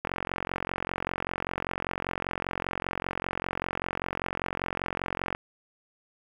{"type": "click train", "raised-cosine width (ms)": 0.5, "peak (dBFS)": -14, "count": 240, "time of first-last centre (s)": [0.05, 5.349], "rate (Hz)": 45.1, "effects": ["8-bit"]}